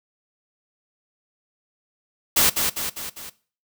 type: noise with echo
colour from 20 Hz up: white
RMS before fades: -17 dBFS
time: 2.36-2.5 s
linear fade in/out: 10 ms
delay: 200 ms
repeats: 4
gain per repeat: -5 dB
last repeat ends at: 3.3 s
effects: noise-tail reverb RT60 0.4 s tail -19 dB re dry